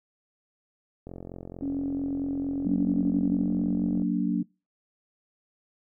click train, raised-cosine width 2 ms, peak -26 dBFS, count 132, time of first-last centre 1.07-4.02 s, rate 44.4 Hz
sine tone, 277.6 Hz, C#4, 3 cents sharp, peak -27 dBFS, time 1.62-3.42 s, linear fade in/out 5 ms
sine chord, Gb augmented, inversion none, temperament just, 185 / 231.2 / 289.1 Hz, Gb3 / Bb3 / D4, 0 / -14 / -27 cents, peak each -27 / -28 / -28 dBFS, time 2.65-4.43 s, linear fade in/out 10 ms
effects noise-tail reverb RT60 0.3 s tail -26 dB re dry

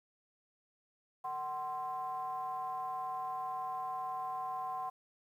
triangle ring-modulated tone, 146.83 Hz, D3, in tune, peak -31 dBFS, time 1.24-4.9 s, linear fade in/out 10 ms, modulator 900 Hz, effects 11-bit

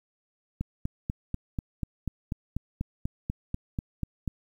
click train, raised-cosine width 5 ms, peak -17 dBFS, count 16, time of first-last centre 0.61-4.277 s, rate 4.09 Hz, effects 9-bit

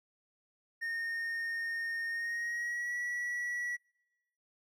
triangle tone with pitch glide, 1839 to 1938.3 Hz, A#6 to B6, -24 to -33 cents, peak -32 dBFS, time 0.81-3.77 s, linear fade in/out 20 ms, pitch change +91 cents, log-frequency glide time 2.09-2.96 s, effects noise-tail reverb RT60 1.0 s tail -26 dB re dry

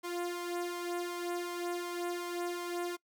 sawtooth tone with flanger, 350 Hz, F4, 4 cents sharp, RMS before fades -37 dBFS, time 0.03-2.97 s, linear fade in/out 20 ms, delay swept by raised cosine 1.9 to 2.77 ms, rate 2.7 Hz, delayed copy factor +0.65, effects noise-tail reverb RT60 0.1 s tail -22 dB re dry

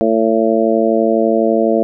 harmonic tone, 112 Hz, A2, 31 cents sharp, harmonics 2 / 3 / 4 / 5 / 6, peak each -17 / -17 / -17 / -17 / -17 dBFS, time 0.01-1.83 s, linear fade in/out 0 ms, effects none

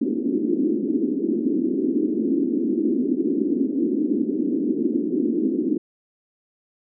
white band-pass noise, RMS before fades -22 dBFS, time 0.01-5.78 s, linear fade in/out 10 ms, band 230 to 350 Hz, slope 48 dB/octave, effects none

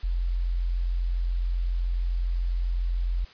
sine tone, 43.65 Hz, F1, in tune, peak -23 dBFS, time 0.03-3.25 s, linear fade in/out 10 ms, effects white hiss -51 dBFS RMS until 3.33 s + resampled to 11025 Hz

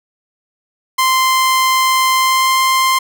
sawtooth tone with pitch glide, 1042 to 1048.6 Hz, C6 to C6, -7 to +3 cents, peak -7 dBFS, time 0.98-2.99 s, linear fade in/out 10 ms, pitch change +10 cents, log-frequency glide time 2.14-2.53 s, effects none

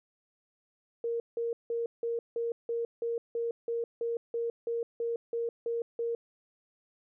sine tone bursts, 466.2 Hz, A#4, in tune, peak -29 dBFS, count 16, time 1.04-6.15 s, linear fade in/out 2 ms, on 160 ms, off 170 ms, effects none

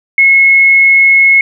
sine tone, 2177 Hz, C#7, 32 cents flat, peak -3 dBFS, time 0.18-1.41 s, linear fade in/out 2 ms, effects none

